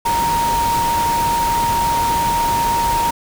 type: tone in noise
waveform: sine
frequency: 933 Hz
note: A#5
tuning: 1 cent sharp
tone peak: -15 dBFS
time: 0.05-3.11 s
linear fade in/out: 10 ms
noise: pink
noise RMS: -24 dBFS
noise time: 0.05-3.11 s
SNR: +6 dB
effects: none